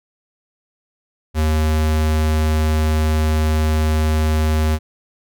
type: tone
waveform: square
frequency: 77.78 Hz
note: D#2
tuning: in tune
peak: -15 dBFS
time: 1.34-4.79 s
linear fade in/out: 50 ms
effects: none

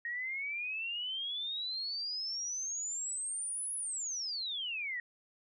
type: exponential two-way sweep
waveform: sine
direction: up then down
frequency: 1864.7 to 10548 to 1864.7 Hz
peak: -35 dBFS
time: 0.05-5 s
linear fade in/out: 2 ms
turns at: 3.74 s
effects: none

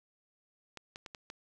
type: clicks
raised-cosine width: 0.2 ms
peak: -27 dBFS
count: 5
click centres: 0.773 / 0.959 / 1.062 / 1.148 / 1.301 s
effects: none

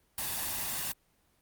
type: noise with comb filter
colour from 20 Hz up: white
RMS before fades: -34 dBFS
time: 0.18-0.92 s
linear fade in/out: 2 ms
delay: 1.1 ms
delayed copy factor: +0.55
effects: pink hiss -70 dBFS RMS until 1.41 s + Opus 24 kbps

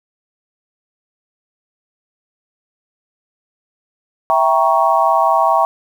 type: chord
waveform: sine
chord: E diminished seventh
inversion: none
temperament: equal with one note detuned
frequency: 659.3 / 784 / 940.4 / 1108.7 Hz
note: E5 / G5 / Bb5 / Db6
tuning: 0 / 0 / +15 / 0 cents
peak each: -16 dBFS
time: 4.3-5.65 s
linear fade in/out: 0 ms
effects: 7-bit

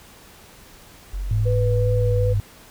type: tone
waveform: sine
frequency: 46.26 Hz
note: F#1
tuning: in tune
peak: -24 dBFS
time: 1.13-2.39 s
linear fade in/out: 10 ms
type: tone with pitch glide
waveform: sine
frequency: 106.6 to 102.2 Hz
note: G#2 to G#2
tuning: +46 to -27 cents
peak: -18 dBFS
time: 1.31-2.4 s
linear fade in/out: 0 ms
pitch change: -73 cents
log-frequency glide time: 2.1-2.18 s
type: tone with vibrato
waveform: sine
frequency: 493.9 Hz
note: B4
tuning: in tune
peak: -22 dBFS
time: 1.45-2.34 s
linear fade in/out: 20 ms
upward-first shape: sine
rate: 2.7 Hz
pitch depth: 14 cents each way
effects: pink hiss -47 dBFS RMS until 2.7 s

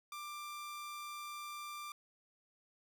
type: tone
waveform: sawtooth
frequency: 1184 Hz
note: D6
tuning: 14 cents sharp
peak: -40 dBFS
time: 0.12-1.92 s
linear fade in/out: 2 ms
effects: none

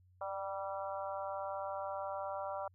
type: harmonic tone with a mistuned harmonic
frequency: 194.2 Hz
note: G3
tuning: 16 cents flat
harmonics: 3 / 4 / 5 / 6 / 7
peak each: -41 / -43 / -45 / -47 / -48 dBFS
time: 0.21-2.68 s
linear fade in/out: 5 ms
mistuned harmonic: 3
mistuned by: +25 cents
effects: added 91 Hz sine -63 dBFS peak until 2.74 s

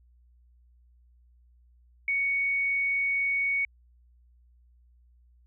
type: tone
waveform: sine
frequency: 2229 Hz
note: C#7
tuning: 9 cents sharp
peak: -24 dBFS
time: 2.08-3.65 s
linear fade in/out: 2 ms
effects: added 60 Hz sine -57 dBFS peak until 5.46 s

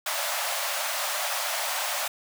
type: high-pass noise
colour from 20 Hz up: pink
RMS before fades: -29 dBFS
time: 0.06-2.08 s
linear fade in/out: 5 ms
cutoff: 560 Hz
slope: 96 dB/octave
effects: none

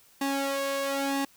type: tone with flanger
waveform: sawtooth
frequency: 275.8 Hz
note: C#4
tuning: 9 cents flat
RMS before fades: -29 dBFS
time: 0.21-1.25 s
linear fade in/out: 5 ms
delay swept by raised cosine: 1.1 to 1.89 ms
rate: 1 Hz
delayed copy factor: +0.75
effects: white hiss -59 dBFS RMS until 1.36 s

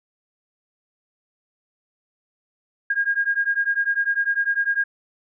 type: beating tone pair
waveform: sine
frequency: 1620 / 1630 Hz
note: G#6 / G#6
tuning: -43 / -33 cents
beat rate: 10 Hz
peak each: -22 dBFS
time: 2.9-4.84 s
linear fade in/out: 5 ms
effects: none

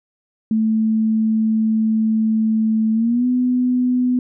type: tone with pitch glide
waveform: sine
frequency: 220 to 249.8 Hz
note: A3 to B3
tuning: 0 to +20 cents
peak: -14 dBFS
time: 0.51-4.19 s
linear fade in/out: 2 ms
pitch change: +220 cents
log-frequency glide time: 2.93-3.26 s
effects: none

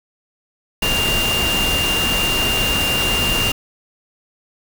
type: tone in noise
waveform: sine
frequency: 2796 Hz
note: F7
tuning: 1 cent sharp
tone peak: -18 dBFS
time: 0.82-3.52 s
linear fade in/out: 5 ms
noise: pink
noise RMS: -21 dBFS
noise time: 0.82-3.52 s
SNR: 0 dB
effects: none

